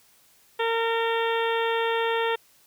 harmonic tone with a mistuned harmonic, 457.7 Hz, A#4, 32 cents flat, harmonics 1 / 2 / 3 / 4 / 5 / 6 / 7 / 8, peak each -25 / -28 / -33 / -32 / -38 / -36 / -37 / -38 dBFS, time 0.59-2.36 s, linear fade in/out 10 ms, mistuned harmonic 8, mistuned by -37 cents, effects white hiss -59 dBFS RMS until 2.66 s

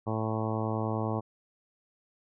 harmonic tone, 110 Hz, A2, in tune, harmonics 1 / 2 / 3 / 4 / 5 / 6 / 7 / 8 / 9 / 10, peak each -32 / -35 / -37 / -38 / -39 / -40 / -40 / -41 / -42 / -42 dBFS, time 0.06-1.21 s, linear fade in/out 20 ms, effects none

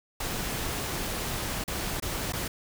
pink noise with dropouts, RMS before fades -32 dBFS, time 0.2-2.48 s, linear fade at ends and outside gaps 5 ms, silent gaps 1.64-1.678 / 2.001-2.023 / 2.324-2.333 s, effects none

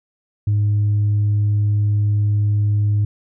sine tone, 103.83 Hz, G#2, in tune, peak -12 dBFS, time 0.47-3.05 s, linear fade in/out 5 ms, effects tanh soft clip ceiling -12 dBFS

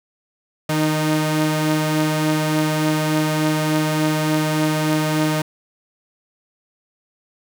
sawtooth tone pair together, 155.56 / 307.7 Hz, D#3 / D#4, 0 / -19 cents, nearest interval octave, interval 1181 cents, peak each -16 dBFS, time 0.69-5.42 s, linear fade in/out 5 ms, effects none

